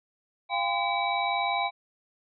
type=tone cluster; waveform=sine; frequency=695 / 795 / 1019 / 2293 / 3876 Hz; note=F5 / G5 / C6 / D7 / B7; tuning=-9 / +24 / -46 / -42 / -33 cents; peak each=-31 / -29 / -32 / -31 / -35 dBFS; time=0.49-1.71 s; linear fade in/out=50 ms; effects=none